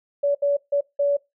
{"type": "tone bursts at uneven times", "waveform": "sine", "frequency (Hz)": 570, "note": "C#5", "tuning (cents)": 48, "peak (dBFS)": -17, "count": 4, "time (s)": [[0.23, 0.35], [0.42, 0.57], [0.72, 0.81], [0.99, 1.17]], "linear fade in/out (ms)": 10, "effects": ["noise-tail reverb RT60 0.2 s tail -22 dB re dry"]}